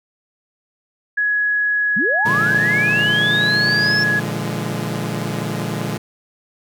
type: tone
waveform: sine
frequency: 1678 Hz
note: G#6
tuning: 17 cents sharp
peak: -15 dBFS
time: 1.17-4.2 s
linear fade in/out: 10 ms
type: linear sweep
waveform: sine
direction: up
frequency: 161.9 to 5400 Hz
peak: -20 dBFS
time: 1.96-4.04 s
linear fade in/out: 10 ms
type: chord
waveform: sawtooth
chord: Bb dominant seventh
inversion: none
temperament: equal with one note detuned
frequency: 116.54 / 146.83 / 170.43 / 207.7 Hz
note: Bb2 / D3 / F3 / Ab3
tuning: 0 / 0 / -42 / 0 cents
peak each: -23 dBFS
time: 2.25-5.98 s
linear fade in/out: 10 ms
effects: none